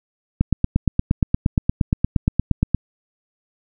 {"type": "click train", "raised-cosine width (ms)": 5, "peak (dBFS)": -3, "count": 21, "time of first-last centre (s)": [0.41, 2.746], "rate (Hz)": 8.56, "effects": []}